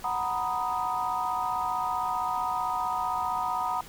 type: chord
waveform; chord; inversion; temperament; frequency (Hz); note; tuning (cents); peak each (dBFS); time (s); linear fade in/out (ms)
sine; B major seventh; second; equal; 740 / 932.3 / 987.8 / 1244.5; F#5 / A#5 / B5 / D#6; 0 / 0 / 0 / 0; -32; 0.04-3.81; 5
effects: pink hiss -47 dBFS RMS until 3.88 s